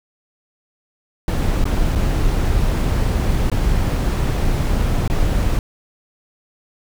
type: noise with dropouts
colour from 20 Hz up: brown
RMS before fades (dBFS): -17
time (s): 1.28-5.59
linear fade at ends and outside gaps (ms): 1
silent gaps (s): 1.641-1.654 / 1.952-1.957 / 3.5-3.516 / 5.078-5.099
effects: none